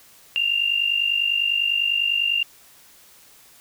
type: tone pair together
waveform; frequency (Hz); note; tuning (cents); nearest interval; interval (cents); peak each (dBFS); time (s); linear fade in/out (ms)
sine; 2750 / 2800; F7 / F7; -27 / +4; unison; 31; -24 / -20; 0.36-2.43; 0
effects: white hiss -51 dBFS RMS until 3.6 s